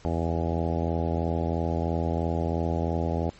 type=harmonic tone; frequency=83 Hz; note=E2; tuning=12 cents sharp; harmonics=1 / 2 / 3 / 4 / 5 / 6 / 7 / 8 / 9 / 10; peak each=-28 / -31 / -33 / -34 / -35 / -36 / -36 / -37 / -38 / -38 dBFS; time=0.05-3.3 s; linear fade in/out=0 ms; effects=pink hiss -53 dBFS RMS until 3.39 s + MP3 32 kbps